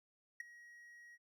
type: tone with ADSR envelope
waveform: triangle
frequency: 1900 Hz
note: A#6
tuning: 33 cents sharp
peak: -36 dBFS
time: 0.4-1.18 s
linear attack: 4 ms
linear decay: 11 ms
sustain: -18 dB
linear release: 39 ms
effects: none